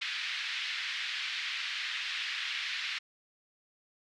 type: band-pass noise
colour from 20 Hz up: pink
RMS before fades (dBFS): -36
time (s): 0.01-2.99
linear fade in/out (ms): 10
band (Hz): 1800 to 4100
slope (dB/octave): 24
effects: none